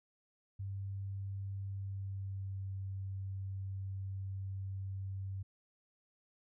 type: tone with pitch glide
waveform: sine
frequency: 98 to 96.59 Hz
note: G2 to G2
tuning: 0 to -25 cents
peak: -38 dBFS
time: 0.59-5.43 s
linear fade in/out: 10 ms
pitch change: -25 cents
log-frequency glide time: 1.7-2.69 s
effects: none